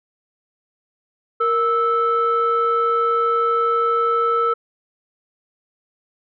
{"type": "tone pair together", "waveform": "sine", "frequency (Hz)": [466.2, 1314.1], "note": ["A#4", "E6"], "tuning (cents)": [0, -6], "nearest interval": "octave + tritone", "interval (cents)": 1794, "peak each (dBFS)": [-19, -16], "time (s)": [1.4, 4.54], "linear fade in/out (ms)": 10, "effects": ["tanh soft clip ceiling -10 dBFS"]}